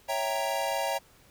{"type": "chord", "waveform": "square", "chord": "C# diminished seventh", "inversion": "none", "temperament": "equal", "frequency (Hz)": [554.4, 659.3, 784, 932.3], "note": ["C#5", "E5", "G5", "Bb5"], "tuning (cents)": [0, 0, 0, 0], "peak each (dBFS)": -34, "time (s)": [0.08, 0.99], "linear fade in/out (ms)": 20, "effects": ["pink hiss -59 dBFS RMS until 1.3 s"]}